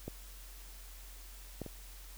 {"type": "clicks", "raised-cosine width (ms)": 2, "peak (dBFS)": [-26, -25, -30], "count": 3, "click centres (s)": [0.08, 1.617, 1.663], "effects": ["added 45 Hz sine -49 dBFS peak until 2.17 s", "white hiss -55 dBFS RMS until 2.17 s"]}